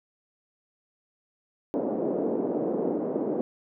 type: band-pass noise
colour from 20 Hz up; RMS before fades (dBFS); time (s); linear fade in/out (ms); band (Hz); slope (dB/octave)
white; -28; 1.74-3.41; 0; 220 to 510; 24
effects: none